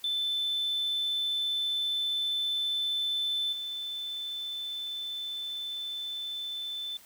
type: tone with level steps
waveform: sine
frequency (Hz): 3525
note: A7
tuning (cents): +2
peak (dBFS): -26 / -33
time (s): 0.04-6.97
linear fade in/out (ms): 2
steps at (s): 3.52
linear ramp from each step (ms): 10
effects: tanh soft clip ceiling -24 dBFS + white hiss -55 dBFS RMS until 7.05 s